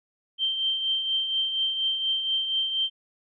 sine tone with tremolo, 3136 Hz, G7, in tune, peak -21 dBFS, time 0.38-2.9 s, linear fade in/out 50 ms, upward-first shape triangle, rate 4.2 Hz, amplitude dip 55%, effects none

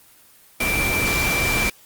sine tone in noise, 2349 Hz, D7, in tune, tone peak -21 dBFS, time 0.6-1.7 s, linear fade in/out 5 ms, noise pink, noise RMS -23 dBFS, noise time 0.6-1.7 s, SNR -1 dB, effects white hiss -51 dBFS RMS until 1.85 s + Opus 24 kbps

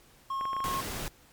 triangle tone, 1080 Hz, C#6, 45 cents flat, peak -28 dBFS, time 0.3-0.81 s, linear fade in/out 5 ms
clicks, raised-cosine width 0.5 ms, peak -25 dBFS, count 8, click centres 0.411 / 0.454 / 0.532 / 0.566 / 0.604 / 0.68 / 0.713 / 0.746 s
pink noise, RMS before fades -36 dBFS, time 0.64-1.08 s, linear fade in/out 0 ms
effects pink hiss -59 dBFS RMS until 1.32 s + MP3 96 kbps

